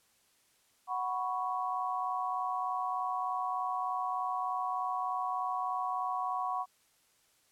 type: chord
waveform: sine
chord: F# suspended fourth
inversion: none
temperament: just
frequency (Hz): 740 / 986.7 / 1110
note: F#5 / B5 / C#6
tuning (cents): 0 / -2 / +2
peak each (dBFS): -35 / -37 / -35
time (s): 0.87-6.66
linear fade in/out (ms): 50
effects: white hiss -69 dBFS RMS until 7.51 s + low-pass 12000 Hz 12 dB/octave